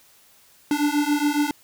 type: beating tone pair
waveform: square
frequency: 290 / 297.2 Hz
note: D4 / D4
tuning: -22 / +21 cents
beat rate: 7.2 Hz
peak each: -23 dBFS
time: 0.71-1.51 s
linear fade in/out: 2 ms
effects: white hiss -55 dBFS RMS until 1.63 s